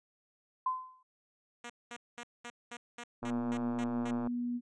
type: tone with exponential decay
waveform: sine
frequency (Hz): 1027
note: C6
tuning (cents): -33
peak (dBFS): -26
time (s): 0.66-1.03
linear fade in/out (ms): 5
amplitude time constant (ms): 79
type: tone bursts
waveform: 5% pulse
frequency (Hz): 239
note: A#3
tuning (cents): +43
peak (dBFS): -31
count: 10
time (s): 1.64-4.11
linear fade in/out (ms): 5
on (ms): 58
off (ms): 210
type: tone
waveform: sine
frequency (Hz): 242.4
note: B3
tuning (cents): -32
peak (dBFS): -32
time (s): 3.22-4.61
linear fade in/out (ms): 50
type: click train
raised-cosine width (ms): 1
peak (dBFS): -27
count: 124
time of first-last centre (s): 3.23-4.272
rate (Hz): 118
effects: resampled to 22050 Hz